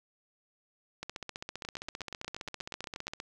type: two click trains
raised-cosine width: 0.2 ms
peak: -21 / -22 dBFS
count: 34 / 13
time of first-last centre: 1.03-3.201 / 1.65-3.08 s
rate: 15.2 / 8.39 Hz
effects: none

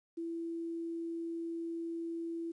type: tone with quantisation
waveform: sine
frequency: 333.5 Hz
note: E4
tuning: 20 cents sharp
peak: -36 dBFS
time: 0.17-2.52 s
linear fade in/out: 10 ms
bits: 11
effects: resampled to 22050 Hz

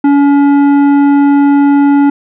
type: tone with tanh clipping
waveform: triangle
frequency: 283.5 Hz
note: C#4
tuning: 39 cents sharp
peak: -6 dBFS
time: 0.04-2.1 s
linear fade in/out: 5 ms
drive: 15 dB
effects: none

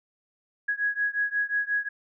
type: beating tone pair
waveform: sine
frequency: 1661.2 / 1666.8 Hz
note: G#6 / G#6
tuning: 0 / +6 cents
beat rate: 5.6 Hz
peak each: -27 / -28 dBFS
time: 0.68-1.89 s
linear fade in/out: 10 ms
effects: none

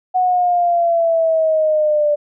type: exponential sweep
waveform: sine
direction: down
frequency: 740 to 587.3 Hz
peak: -12 dBFS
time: 0.14-2.16 s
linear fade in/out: 20 ms
effects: none

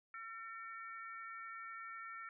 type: harmonic tone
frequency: 452 Hz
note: A4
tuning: 47 cents sharp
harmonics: 3 / 4 / 5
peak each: -48 / -52 / -54 dBFS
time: 0.14-2.29 s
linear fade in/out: 2 ms
effects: none

